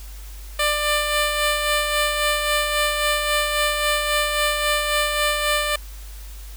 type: tone with tremolo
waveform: 10% pulse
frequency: 594 Hz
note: D5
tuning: 20 cents sharp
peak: -9 dBFS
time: 0.59-5.76 s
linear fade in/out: 5 ms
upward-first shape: sine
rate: 3.7 Hz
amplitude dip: 40%
effects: added 50 Hz sine -34 dBFS peak until 6.56 s + white hiss -45 dBFS RMS until 6.56 s